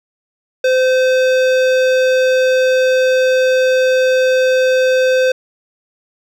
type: tone with hard clipping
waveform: sine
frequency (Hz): 515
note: C5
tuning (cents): -28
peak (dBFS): -12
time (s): 0.64-5.32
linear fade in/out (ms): 5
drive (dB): 16
effects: none